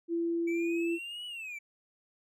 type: tone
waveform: sine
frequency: 337.2 Hz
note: E4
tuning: 39 cents sharp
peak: -28 dBFS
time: 0.08-0.99 s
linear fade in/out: 50 ms
type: linear two-way sweep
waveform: triangle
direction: up then down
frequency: 2284 to 2960 to 2284 Hz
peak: -37 dBFS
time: 0.47-1.59 s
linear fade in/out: 10 ms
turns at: 1.26 s
effects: none